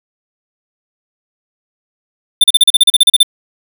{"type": "tone bursts", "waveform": "square", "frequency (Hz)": 3567, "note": "A7", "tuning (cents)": 23, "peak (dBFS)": -3, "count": 13, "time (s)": [2.41, 3.231], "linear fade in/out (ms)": 5, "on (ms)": 29, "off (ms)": 37, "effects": []}